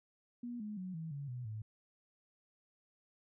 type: tone with pitch steps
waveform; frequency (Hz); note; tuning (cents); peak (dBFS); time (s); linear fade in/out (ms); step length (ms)
sine; 240.8 / 210.8 / 184.61 / 161.65 / 141.54 / 123.93 / 108.51; B3 / G#3 / F#3 / E3 / C#3 / B2 / A2; -44 / +26 / -4 / -34 / +36 / +6 / -24; -40; 0.43-1.62; 5; 170
effects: none